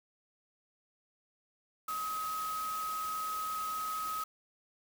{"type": "tone in noise", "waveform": "sine", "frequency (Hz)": 1269, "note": "D#6", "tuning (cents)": 34, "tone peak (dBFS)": -34, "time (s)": [1.88, 4.24], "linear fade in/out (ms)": 5, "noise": "white", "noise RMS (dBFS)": -45, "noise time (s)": [1.88, 4.24], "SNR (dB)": 8, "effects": []}